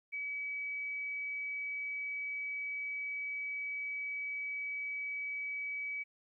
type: tone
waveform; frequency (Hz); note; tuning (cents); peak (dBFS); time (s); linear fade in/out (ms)
sine; 2281; C#7; +49; -36; 0.12-6.04; 20
effects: 13-bit